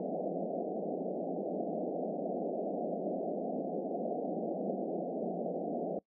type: band-pass noise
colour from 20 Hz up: white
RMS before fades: -36 dBFS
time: 0-5.99 s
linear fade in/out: 2 ms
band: 170 to 730 Hz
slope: 96 dB/octave
effects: noise-tail reverb RT60 0.1 s tail -23 dB re dry